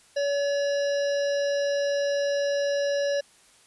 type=harmonic tone; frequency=568 Hz; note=C#5; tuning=42 cents sharp; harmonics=1 / 3 / 5 / 7 / 9 / 10; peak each=-23 / -35 / -42 / -41 / -41 / -42 dBFS; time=0.16-3.21 s; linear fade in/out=10 ms; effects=white hiss -57 dBFS RMS until 3.66 s + resampled to 24000 Hz